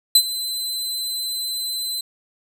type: tone with ADSR envelope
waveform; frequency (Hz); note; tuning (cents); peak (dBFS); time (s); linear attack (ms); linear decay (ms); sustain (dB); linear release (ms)
sawtooth; 4046; B7; +41; -5; 0.15-2.01; 5; 66; -16; 6
effects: none